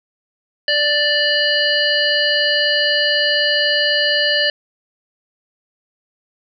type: harmonic tone with a mistuned harmonic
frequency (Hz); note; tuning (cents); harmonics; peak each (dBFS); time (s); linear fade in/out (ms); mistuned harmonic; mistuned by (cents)
588; D5; +2; 1 / 3 / 5 / 7 / 8; -21 / -18 / -19 / -22 / -22; 0.68-4.5; 2; 7; +29
effects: none